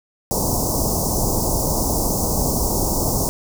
pink band-stop noise, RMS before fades -20 dBFS, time 0.31-3.29 s, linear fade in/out 0 ms, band 990 to 5200 Hz, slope 48 dB/octave, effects none

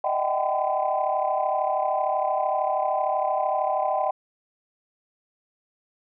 sine tone cluster, 609 / 647 / 761 / 794 / 1016 Hz, D#5 / E5 / F#5 / G5 / B5, -37 / -32 / +48 / +22 / +49 cents, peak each -27 / -30 / -25 / -29 / -29 dBFS, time 0.04-4.11 s, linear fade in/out 5 ms, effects tanh soft clip ceiling -12 dBFS

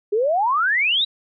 sine exponential sweep, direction up, 397.4 to 3951 Hz, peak -16 dBFS, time 0.12-1.05 s, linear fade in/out 10 ms, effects none

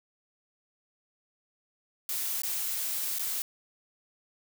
blue noise with dropouts, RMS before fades -32 dBFS, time 2.09-3.42 s, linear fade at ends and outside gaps 1 ms, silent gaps 2.419-2.434 / 3.186-3.194 s, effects none

